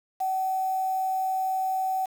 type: tone with quantisation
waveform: sine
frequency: 758 Hz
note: F#5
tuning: 42 cents sharp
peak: -24 dBFS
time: 0.2-2.06 s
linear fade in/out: 10 ms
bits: 7
effects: none